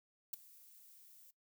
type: noise with ADSR envelope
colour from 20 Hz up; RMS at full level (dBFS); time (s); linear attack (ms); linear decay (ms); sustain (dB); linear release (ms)
violet; -37; 0.33-1.31; 7; 9; -24; 7
effects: noise-tail reverb RT60 0.1 s tail -17 dB re dry